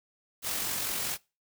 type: noise with amplitude modulation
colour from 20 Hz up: white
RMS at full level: -31 dBFS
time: 0.42-1.18 s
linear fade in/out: 50 ms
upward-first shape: sine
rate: 44.9 Hz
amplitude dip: 30%
effects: noise-tail reverb RT60 0.3 s tail -24 dB re dry